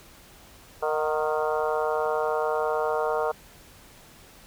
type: harmonic tone with a mistuned harmonic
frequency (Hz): 154.8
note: D#3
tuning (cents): -9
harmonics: 3 / 4 / 5 / 6 / 7 / 8 / 9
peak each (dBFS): -27 / -29 / -31 / -33 / -34 / -35 / -36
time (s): 0.82-3.32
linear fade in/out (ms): 10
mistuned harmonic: 5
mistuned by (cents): -46
effects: pink hiss -51 dBFS RMS until 4.46 s